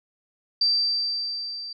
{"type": "tone with level ramp", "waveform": "sine", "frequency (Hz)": 4676, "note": "D8", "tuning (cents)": -8, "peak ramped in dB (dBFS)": [-17, -33], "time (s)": [0.61, 1.73], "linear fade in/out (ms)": 5, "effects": []}